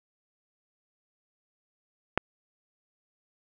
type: click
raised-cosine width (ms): 0.5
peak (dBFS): -7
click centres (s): 2.176
effects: none